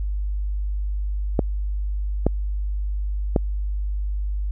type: clicks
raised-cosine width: 2 ms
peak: -4 dBFS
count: 3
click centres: 1.392 / 2.266 / 3.362 s
effects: added 50 Hz sine -22 dBFS peak until 4.51 s